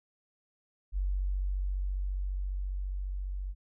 sine tone with level ramp, 47.33 Hz, F#1, 40 cents sharp, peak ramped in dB -27 to -33 dBFS, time 0.92-3.55 s, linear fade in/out 50 ms, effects none

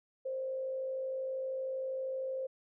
sine tone with frequency modulation, 526 Hz, C5, 9 cents sharp, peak -34 dBFS, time 0.25-2.47 s, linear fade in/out 10 ms, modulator 52.8 Hz, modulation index 0.31, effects none

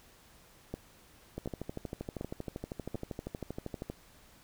two click trains, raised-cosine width 2 ms, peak -23 / -24 dBFS, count 4 / 33, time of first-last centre 0.74-2.946 / 1.38-3.9 s, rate 1.36 / 12.7 Hz, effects pink hiss -60 dBFS RMS until 4.43 s

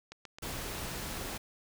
click train, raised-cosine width 0.2 ms, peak -28 dBFS, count 7, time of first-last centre 0.12-0.916 s, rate 7.54 Hz
pink noise, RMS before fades -39 dBFS, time 0.42-1.38 s, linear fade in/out 10 ms
effects none

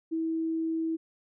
sine tone, 324.5 Hz, E4, 27 cents flat, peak -27 dBFS, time 0.11-0.97 s, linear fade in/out 20 ms, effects none

